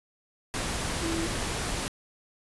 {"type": "tone in noise", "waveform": "sine", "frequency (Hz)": 329.6, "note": "E4", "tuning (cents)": 0, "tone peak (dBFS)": -29, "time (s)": [1.03, 1.26], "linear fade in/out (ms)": 0, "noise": "pink", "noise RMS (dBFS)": -31, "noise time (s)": [0.54, 1.88], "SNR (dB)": -1, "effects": ["resampled to 24000 Hz"]}